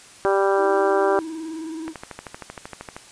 harmonic tone, 196 Hz, G3, in tune, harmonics 2 / 3 / 4 / 5 / 6 / 7 / 8, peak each -19 / -23 / -25 / -27 / -29 / -30 / -31 dBFS, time 0.25-1.19 s, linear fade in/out 0 ms
triangle tone with vibrato, 321 Hz, E4, 46 cents flat, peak -27 dBFS, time 0.56-1.94 s, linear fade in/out 50 ms, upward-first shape square, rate 19 Hz, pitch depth 42 cents each way
click train, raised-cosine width 0.5 ms, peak -18 dBFS, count 15, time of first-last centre 1.88-2.965 s, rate 12.9 Hz
effects white hiss -46 dBFS RMS until 3.11 s + resampled to 22050 Hz

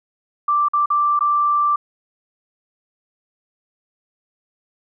sine tone with dropouts, 1174.7 Hz, D6, in tune, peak -14 dBFS, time 0.48-1.76 s, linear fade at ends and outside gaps 5 ms, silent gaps 0.685-0.734 / 0.859-0.902 / 1.192-1.207 s, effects none

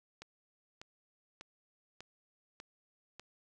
click train, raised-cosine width 0.2 ms, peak -30 dBFS, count 6, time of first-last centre 0.22-3.196 s, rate 1.68 Hz, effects none

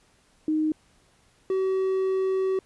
sine / triangle tone pair in turn, 310.4 / 380 Hz, D#4 / F#4, -4 / +46 cents, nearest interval major third, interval 350 cents, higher second, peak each -21 / -20 dBFS, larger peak second, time 0.48-0.72 / 1.5-2.59 s, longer second, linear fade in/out 2 ms, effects pink hiss -62 dBFS RMS until 2.65 s + resampled to 24000 Hz

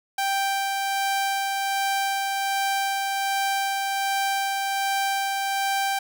sawtooth tone with tremolo, 785 Hz, G5, 2 cents sharp, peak -18 dBFS, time 0.18-5.99 s, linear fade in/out 5 ms, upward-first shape sine, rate 1.3 Hz, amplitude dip 25%, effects none

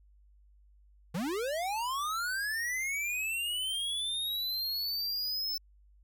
square linear sweep, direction up, 146.83 to 5300 Hz, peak -32 dBFS, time 1.14-5.58 s, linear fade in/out 10 ms, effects added 50 Hz sine -58 dBFS peak until 6.03 s

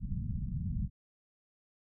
pink low-pass noise, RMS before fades -35 dBFS, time 0-0.9 s, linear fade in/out 50 ms, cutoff 210 Hz, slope 48 dB/octave, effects none

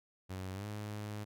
sawtooth tone with pitch glide, 94 to 104.9 Hz, F#2 to G#2, +28 to +18 cents, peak -36 dBFS, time 0.29-1.25 s, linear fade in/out 20 ms, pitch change +190 cents, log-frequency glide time 0.53-0.66 s, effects none

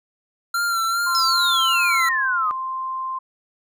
square tone with vibrato, 1370 Hz, F6, 34 cents flat, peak -20 dBFS, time 0.54-2.09 s, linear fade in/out 5 ms, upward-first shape sine, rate 2.5 Hz, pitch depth 40 cents each way
sine tone, 1046.5 Hz, C6, in tune, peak -24 dBFS, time 1.06-3.19 s, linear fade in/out 10 ms
sine exponential sweep, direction down, 5274 to 1200 Hz, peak -19 dBFS, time 1.15-2.51 s, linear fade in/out 0 ms
effects none

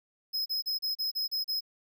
square tone bursts, 5110 Hz, D#8, 45 cents sharp, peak -29 dBFS, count 8, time 0.33-1.608 s, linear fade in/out 20 ms, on 130 ms, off 34 ms, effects none

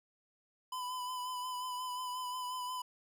square tone with vibrato, 1003 Hz, B5, 26 cents sharp, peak -38 dBFS, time 0.72-2.82 s, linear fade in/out 5 ms, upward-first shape sine, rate 5.6 Hz, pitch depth 26 cents each way, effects 13-bit

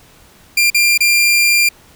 sawtooth tone with dropouts, 2388 Hz, D7, 28 cents sharp, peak -6 dBFS, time 0.57-1.69 s, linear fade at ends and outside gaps 5 ms, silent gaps 0.702-0.745 / 0.977-1.005 s, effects pink hiss -46 dBFS RMS until 1.95 s

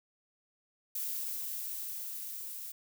violet noise with level ramp, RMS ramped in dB -36 to -43 dBFS, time 0.95-2.72 s, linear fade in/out 5 ms, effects none

